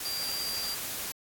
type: tone in noise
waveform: sine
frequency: 4742 Hz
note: D8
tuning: 16 cents sharp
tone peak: -32 dBFS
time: 0.05-0.75 s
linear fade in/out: 5 ms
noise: white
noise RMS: -36 dBFS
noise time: 0-1.12 s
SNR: +1 dB
effects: AAC 64 kbps